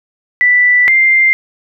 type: tone pair in turn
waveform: sine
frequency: 1975.5 / 2096 Hz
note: B6 / C7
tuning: 0 / +2 cents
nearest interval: minor second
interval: 102 cents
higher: second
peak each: -6 dBFS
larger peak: neither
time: 0.41-0.88 / 0.88-1.33 s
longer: first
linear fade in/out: 0 ms
effects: none